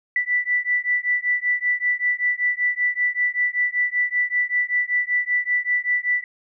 sine beating tone pair, 1970 / 1975.2 Hz, B6 / B6, -5 / 0 cents, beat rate 5.2 Hz, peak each -22 dBFS, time 0.16-6.24 s, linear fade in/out 2 ms, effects none

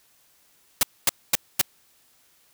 white noise bursts, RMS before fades -18 dBFS, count 4, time 0.81-1.614 s, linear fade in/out 2 ms, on 21 ms, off 240 ms, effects white hiss -61 dBFS RMS until 2.53 s

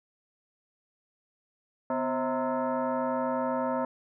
sine tone with frequency modulation, 140 Hz, C#3, 18 cents sharp, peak -26 dBFS, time 1.9-3.85 s, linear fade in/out 2 ms, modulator 392 Hz, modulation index 2.5, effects none

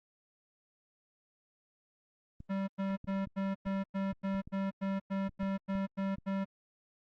clicks, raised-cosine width 5 ms, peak -34 dBFS, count 11, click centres 2.404 / 3.044 / 3.272 / 3.664 / 4.128 / 4.348 / 4.475 / 5.292 / 5.431 / 5.753 / 6.184 s
square tone bursts, 194.5 Hz, G3, 13 cents flat, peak -32 dBFS, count 14, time 2.49-6.45 s, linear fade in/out 20 ms, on 190 ms, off 100 ms
effects low-pass 2000 Hz 12 dB/octave + Opus 24 kbps

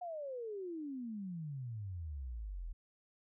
sine exponential sweep, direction down, 730 to 38.62 Hz, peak -40 dBFS, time 0.01-2.73 s, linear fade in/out 10 ms, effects none

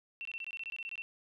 sine tone bursts, 2702 Hz, E7, 42 cents sharp, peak -38 dBFS, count 13, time 0.21-1.02 s, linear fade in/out 0 ms, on 42 ms, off 22 ms, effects none

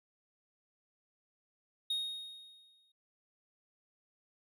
triangle tone with exponential decay, 3729 Hz, A#7, in tune, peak -29 dBFS, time 1.9-2.92 s, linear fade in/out 5 ms, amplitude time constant 220 ms, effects none

